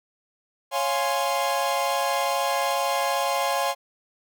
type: chord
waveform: 45% pulse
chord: Db major seventh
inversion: none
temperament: equal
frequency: 554.4 / 698.5 / 830.6 / 1046.5 Hz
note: Db5 / F5 / Ab5 / C6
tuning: 0 / 0 / 0 / 0 cents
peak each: -28 dBFS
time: 0.71-3.75 s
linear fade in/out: 50 ms
effects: none